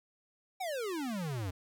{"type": "exponential sweep", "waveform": "square", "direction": "down", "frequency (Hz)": [785, 87.4], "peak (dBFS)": -35, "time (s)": [0.6, 1.51], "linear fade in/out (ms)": 10, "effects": []}